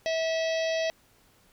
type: harmonic tone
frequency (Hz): 649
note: E5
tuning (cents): -27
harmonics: 1 / 3 / 4 / 5 / 6 / 7 / 8 / 9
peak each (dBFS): -26 / -36 / -38 / -40 / -42 / -43 / -44 / -45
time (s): 0.06-0.9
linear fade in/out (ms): 0
effects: pink hiss -62 dBFS RMS until 1.52 s